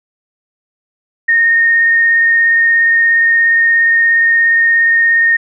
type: tone with vibrato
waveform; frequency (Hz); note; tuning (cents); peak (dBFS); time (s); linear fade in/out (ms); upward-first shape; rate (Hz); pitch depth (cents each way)
sine; 1843; A#6; -20; -7; 1.28-5.37; 10; triangle; 17; 13
effects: none